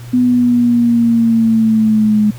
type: linear sweep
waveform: sine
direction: down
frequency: 250 to 210 Hz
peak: -8 dBFS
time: 0.13-2.31 s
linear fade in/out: 10 ms
effects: added 120 Hz sine -28 dBFS peak until 2.38 s + pink hiss -40 dBFS RMS until 2.38 s